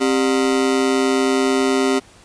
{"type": "ring-modulated tone", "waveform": "40% pulse", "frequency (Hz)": 330.1, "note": "E4", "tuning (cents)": 2, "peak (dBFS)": -11, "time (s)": [0, 2], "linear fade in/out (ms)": 20, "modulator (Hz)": 64.7, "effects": ["pink hiss -47 dBFS RMS until 2.24 s", "resampled to 22050 Hz"]}